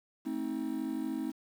triangle chord, A diminished, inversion none, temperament just, 220 / 264 / 316.8 Hz, A3 / C4 / Eb4, 0 / +16 / +31 cents, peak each -38 / -34 / -34 dBFS, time 0.25-1.32 s, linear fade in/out 20 ms, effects 9-bit

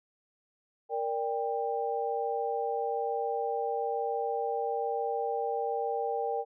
sine chord, G minor, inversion first, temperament equal with one note detuned, 466.2 / 587.3 / 793.1 Hz, Bb4 / D5 / G5, 0 / 0 / +20 cents, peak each -32 / -37 / -32 dBFS, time 0.89-6.45 s, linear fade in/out 50 ms, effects none

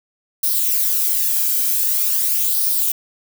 violet noise with flanger, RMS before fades -18 dBFS, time 0.43-2.92 s, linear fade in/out 5 ms, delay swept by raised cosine 0.2 to 1.3 ms, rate 0.45 Hz, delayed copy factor +0.5, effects none

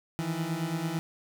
30% pulse beating tone pair, 158 / 167 Hz, D#3 / E3, +27 / +23 cents, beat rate 9 Hz, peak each -31 / -29 dBFS, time 0.19-0.99 s, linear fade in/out 0 ms, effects none

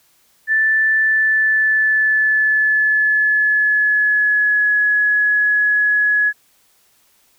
sine tone with pitch glide, 1760 to 1688.3 Hz, A6 to G#6, 0 to +28 cents, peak -12 dBFS, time 0.47-6.33 s, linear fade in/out 50 ms, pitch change -72 cents, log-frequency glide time 0.99-4.72 s, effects white hiss -57 dBFS RMS until 7.38 s

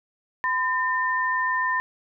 sine tone pair together, 1014 / 1806.7 Hz, B5 / A6, +45 / +45 cents, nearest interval minor seventh, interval 1000 cents, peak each -24 / -24 dBFS, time 0.44-1.8 s, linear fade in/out 0 ms, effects none

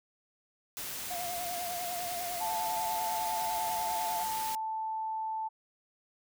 white noise, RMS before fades -39 dBFS, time 0.77-4.55 s, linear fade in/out 0 ms
triangle tone with vibrato, 705 Hz, F5, 16 cents sharp, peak -34 dBFS, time 1.1-4.24 s, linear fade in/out 10 ms, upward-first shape triangle, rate 10 Hz, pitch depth 57 cents each way
sine tone, 880 Hz, A5, in tune, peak -32 dBFS, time 2.4-5.49 s, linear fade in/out 20 ms
effects none

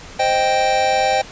square chord, C minor, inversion none, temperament equal, 523.3 / 622.3 / 784 Hz, C5 / Eb5 / G5, 0 / 0 / 0 cents, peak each -22 / -22 / -17 dBFS, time 0.19-1.22 s, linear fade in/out 10 ms, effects pink hiss -37 dBFS RMS until 1.31 s + resampled to 16000 Hz

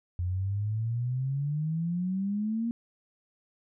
sine exponential sweep, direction up, 87.31 to 236.2 Hz, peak -27 dBFS, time 0.19-2.71 s, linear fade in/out 0 ms, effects none

